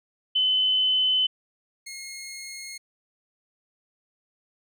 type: tone pair in turn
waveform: sine / 15% pulse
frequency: 3033 / 2155 Hz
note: F#7 / C#7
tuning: +42 / -49 cents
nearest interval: tritone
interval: 591 cents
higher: first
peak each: -19 / -30 dBFS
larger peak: first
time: 0.35-1.27 / 1.86-2.78 s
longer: neither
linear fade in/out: 10 ms
effects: none